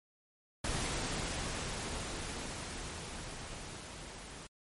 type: noise with level ramp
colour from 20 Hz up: pink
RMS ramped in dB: -35 to -48 dBFS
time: 0.64-4.47 s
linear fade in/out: 5 ms
effects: MP3 48 kbps